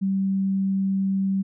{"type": "tone", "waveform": "sine", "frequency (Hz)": 193.5, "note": "G3", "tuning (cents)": -22, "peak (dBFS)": -20, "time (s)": [0.01, 1.43], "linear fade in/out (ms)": 20, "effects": []}